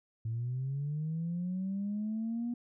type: linear sweep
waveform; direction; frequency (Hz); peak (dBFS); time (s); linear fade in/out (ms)
sine; up; 110 to 241.7; -31; 0.25-2.54; 5
effects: tanh soft clip ceiling -28 dBFS